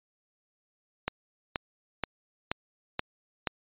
click train, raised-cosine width 0.3 ms, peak -12 dBFS, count 6, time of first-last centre 1.08-3.472 s, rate 2.09 Hz, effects resampled to 8000 Hz

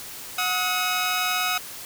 15% pulse tone pair together, 731 / 1269.5 Hz, F#5 / D#6, -21 / +34 cents, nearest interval minor seventh, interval 955 cents, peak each -20 / -18 dBFS, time 0.38-1.58 s, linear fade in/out 5 ms, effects white hiss -38 dBFS RMS until 1.85 s

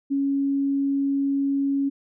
sine tone, 277.2 Hz, C#4, in tune, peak -20 dBFS, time 0.1-1.9 s, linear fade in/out 20 ms, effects none

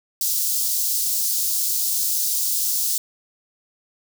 white high-pass noise, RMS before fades -22 dBFS, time 0.21-2.98 s, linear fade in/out 2 ms, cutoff 4600 Hz, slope 24 dB/octave, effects none

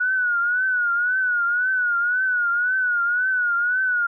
sine tone with vibrato, 1461 Hz, F#6, 22 cents flat, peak -18 dBFS, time 0-4.07 s, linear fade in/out 10 ms, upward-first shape triangle, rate 1.9 Hz, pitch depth 97 cents each way, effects none

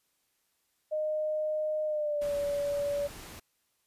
sine tone with pitch glide, 615 to 573.8 Hz, D#5 to D5, -20 to -40 cents, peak -28 dBFS, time 0.91-3.08 s, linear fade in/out 20 ms, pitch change -120 cents, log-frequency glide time 1.85-2.35 s
pink noise, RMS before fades -46 dBFS, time 2.21-3.4 s, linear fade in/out 10 ms
effects white hiss -75 dBFS RMS until 3.86 s + resampled to 32000 Hz

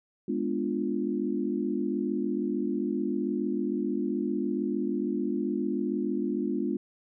sine chord, G# diminished seventh, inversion none, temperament equal, 207.7 / 246.9 / 293.7 / 349.2 Hz, G#3 / B3 / D4 / F4, 0 / 0 / 0 / 0 cents, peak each -32 dBFS, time 0.28-6.77 s, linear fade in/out 5 ms, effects none

